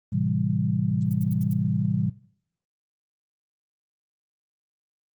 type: chord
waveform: sine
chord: A minor seventh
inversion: none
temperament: equal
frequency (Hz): 110 / 130.81 / 164.81 / 196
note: A2 / C3 / E3 / G3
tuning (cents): 0 / 0 / 0 / 0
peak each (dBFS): -27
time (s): 0.12-2.1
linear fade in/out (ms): 10
type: noise bursts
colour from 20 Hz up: violet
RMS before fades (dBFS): -43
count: 6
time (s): 1.01-1.532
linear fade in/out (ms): 0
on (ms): 22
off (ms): 78
effects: noise-tail reverb RT60 0.6 s tail -20 dB re dry + Opus 24 kbps